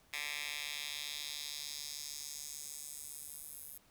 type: tone with high-pass filter sweep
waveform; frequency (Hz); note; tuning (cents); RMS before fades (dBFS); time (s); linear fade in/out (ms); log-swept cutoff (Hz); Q
10% pulse; 146.83; D3; 0; -44; 0.13-3.78; 5; 2200 to 12000; 1.7
effects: pink hiss -67 dBFS RMS until 3.9 s